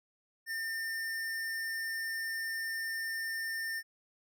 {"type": "tone", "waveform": "square", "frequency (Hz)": 1805, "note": "A6", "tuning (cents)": 44, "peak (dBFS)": -35, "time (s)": [0.46, 3.83], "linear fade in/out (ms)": 50, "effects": []}